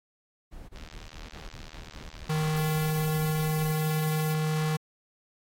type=noise bursts; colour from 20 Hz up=brown; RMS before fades=-43 dBFS; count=16; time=0.51-3.72 s; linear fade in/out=20 ms; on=180 ms; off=22 ms
type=click train; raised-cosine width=0.2 ms; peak=-29 dBFS; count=178; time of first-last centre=0.76-3.023 s; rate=78.2 Hz
type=tone; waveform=square; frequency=155.56 Hz; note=D#3; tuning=in tune; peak=-26 dBFS; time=2.29-4.77 s; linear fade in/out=10 ms
type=noise; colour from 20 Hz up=violet; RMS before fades=-39 dBFS; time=2.56-4.34 s; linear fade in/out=5 ms
effects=AAC 48 kbps